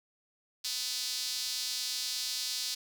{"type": "tone with high-pass filter", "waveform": "sawtooth", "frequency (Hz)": 251.6, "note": "B3", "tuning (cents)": 32, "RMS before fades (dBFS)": -35, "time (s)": [0.64, 2.75], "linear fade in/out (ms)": 10, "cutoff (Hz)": 4500, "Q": 2.7, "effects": []}